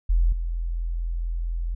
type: tone with level steps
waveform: sine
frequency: 42.17 Hz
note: E1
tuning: 40 cents sharp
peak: -16 / -24 dBFS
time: 0.09-1.75 s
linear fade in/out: 10 ms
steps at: 0.32 s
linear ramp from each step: 5 ms
effects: none